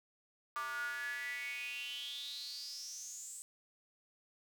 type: tone with high-pass filter sweep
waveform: square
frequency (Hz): 130.81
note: C3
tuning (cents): 0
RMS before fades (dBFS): -43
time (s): 0.56-3.42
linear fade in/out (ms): 0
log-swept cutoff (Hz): 1200 to 8100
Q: 9.8
effects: none

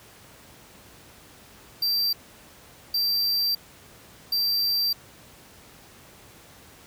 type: tone bursts at uneven times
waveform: square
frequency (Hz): 4699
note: D8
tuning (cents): 0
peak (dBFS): -22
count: 3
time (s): 1.82-2.13 / 2.94-3.55 / 4.32-4.93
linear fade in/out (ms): 5
effects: pink hiss -50 dBFS RMS until 6.86 s + high-pass 60 Hz 12 dB/octave

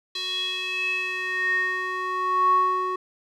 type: tone with band-pass filter sweep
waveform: square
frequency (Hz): 370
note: F#4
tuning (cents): 0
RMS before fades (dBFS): -25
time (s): 0.15-2.96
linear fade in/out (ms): 5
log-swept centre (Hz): 3800 to 880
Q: 7.4
effects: none

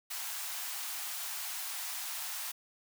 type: high-pass noise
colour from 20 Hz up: white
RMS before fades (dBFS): -39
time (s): 0.1-2.52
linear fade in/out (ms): 10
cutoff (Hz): 680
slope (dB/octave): 48
effects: none

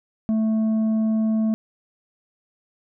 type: tone with tanh clipping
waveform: sine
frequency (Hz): 219.8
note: A3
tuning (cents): -2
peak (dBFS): -19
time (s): 0.29-1.54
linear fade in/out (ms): 0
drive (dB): 5
effects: none

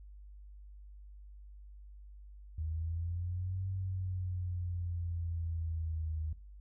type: exponential two-way sweep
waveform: sine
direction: up then down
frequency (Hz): 77.78 to 95.5 to 77.78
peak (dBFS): -34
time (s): 2.58-6.33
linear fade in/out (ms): 5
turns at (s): 3.67
effects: noise-tail reverb RT60 0.4 s tail -20 dB re dry + added 50 Hz sine -49 dBFS peak until 6.6 s

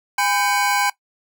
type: tone cluster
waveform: square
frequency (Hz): 816 / 1006 / 1559 / 2238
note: G#5 / B5 / G6 / C#7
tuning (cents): -31 / +32 / -10 / +16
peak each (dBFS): -21 / -24 / -24 / -25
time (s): 0.18-0.9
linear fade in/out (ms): 5
effects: noise-tail reverb RT60 0.1 s tail -19 dB re dry

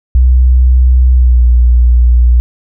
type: tone with pitch glide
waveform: sine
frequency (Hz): 62.9 to 60.09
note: B1 to B1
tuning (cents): +32 to -47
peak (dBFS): -3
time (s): 0.15-2.4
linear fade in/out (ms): 0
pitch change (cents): -79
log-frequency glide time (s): 1.14-1.44
effects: none

